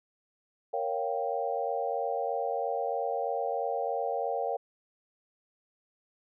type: chord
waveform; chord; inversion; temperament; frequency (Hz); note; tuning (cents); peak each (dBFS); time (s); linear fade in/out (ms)
sine; G half-diminished seventh; first; equal with one note detuned; 466.2 / 554.4 / 700.9 / 784; Bb4 / Db5 / F5 / G5; 0 / 0 / +6 / 0; -34; 0.73-4.57; 10
effects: none